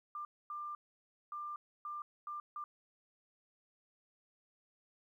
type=tone bursts at uneven times; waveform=sine; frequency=1192 Hz; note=D6; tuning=25 cents sharp; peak=-40 dBFS; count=6; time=0.15-0.25 / 0.5-0.75 / 1.32-1.56 / 1.85-2.02 / 2.27-2.4 / 2.56-2.64 s; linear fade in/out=2 ms; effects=13-bit